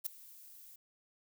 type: noise with ADSR envelope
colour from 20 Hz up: violet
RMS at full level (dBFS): -34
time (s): 0.04-0.76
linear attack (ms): 23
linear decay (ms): 5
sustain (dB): -21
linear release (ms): 5
effects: none